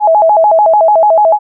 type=tone with vibrato; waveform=sine; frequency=740 Hz; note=F#5; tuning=in tune; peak=-4 dBFS; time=0-1.39 s; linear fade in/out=50 ms; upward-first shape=square; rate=6.8 Hz; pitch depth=220 cents each way; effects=none